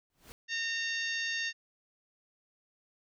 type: noise with exponential growth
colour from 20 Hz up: pink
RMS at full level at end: -46 dBFS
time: 0.1-0.32 s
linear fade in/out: 0 ms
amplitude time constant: 47 ms
type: harmonic tone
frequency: 916 Hz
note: A#5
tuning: 31 cents flat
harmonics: 2 / 3 / 4 / 5 / 6 / 7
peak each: -34 / -38 / -40 / -42 / -44 / -45 dBFS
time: 0.48-1.53 s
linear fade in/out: 50 ms
effects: none